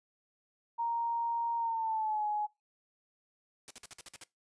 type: tone with pitch glide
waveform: sine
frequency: 932.3 to 840.2 Hz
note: A#5 to G#5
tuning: 0 to +20 cents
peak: -30 dBFS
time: 0.78-2.47 s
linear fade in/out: 20 ms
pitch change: -180 cents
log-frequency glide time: 1.57-2.26 s
type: noise bursts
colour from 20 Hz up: white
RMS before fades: -46 dBFS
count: 8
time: 3.68-4.237 s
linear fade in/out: 0 ms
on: 25 ms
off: 51 ms
effects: noise-tail reverb RT60 0.2 s tail -21 dB re dry + resampled to 22050 Hz